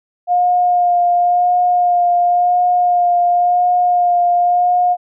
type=tone with vibrato; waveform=sine; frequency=710 Hz; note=F5; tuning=28 cents sharp; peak=-10 dBFS; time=0.27-4.97 s; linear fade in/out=50 ms; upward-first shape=sine; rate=0.94 Hz; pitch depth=16 cents each way; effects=none